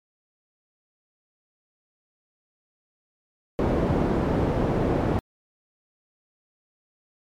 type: low-pass noise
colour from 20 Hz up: white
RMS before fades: -23 dBFS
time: 3.59-5.19 s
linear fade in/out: 0 ms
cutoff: 440 Hz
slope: 12 dB/octave
effects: MP3 96 kbps